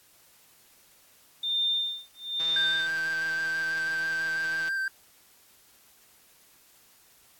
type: tone with tremolo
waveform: sine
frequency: 3608 Hz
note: A7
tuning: 43 cents sharp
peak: -23 dBFS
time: 1.43-2.87 s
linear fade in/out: 5 ms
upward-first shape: sine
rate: 1.1 Hz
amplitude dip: 100%
type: click train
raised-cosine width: 0.2 ms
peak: -24 dBFS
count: 371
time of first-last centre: 2.4-4.684 s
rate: 162 Hz
type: tone with vibrato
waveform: triangle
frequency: 1568 Hz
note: G6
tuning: in tune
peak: -25 dBFS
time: 2.56-4.88 s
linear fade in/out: 2 ms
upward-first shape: square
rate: 6.1 Hz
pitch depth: 15 cents each way
effects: white hiss -59 dBFS RMS until 7.39 s + AAC 64 kbps